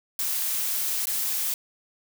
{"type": "noise with dropouts", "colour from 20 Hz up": "blue", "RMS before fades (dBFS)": -27, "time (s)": [0.19, 1.54], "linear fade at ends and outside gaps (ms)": 1, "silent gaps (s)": [1.056, 1.07], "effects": []}